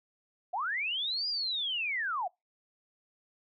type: linear two-way sweep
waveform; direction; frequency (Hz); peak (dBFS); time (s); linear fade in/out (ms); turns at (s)
sine; up then down; 659.3 to 4937 to 659.3; -30; 0.53-2.28; 10; 1.28
effects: noise-tail reverb RT60 0.2 s tail -26 dB re dry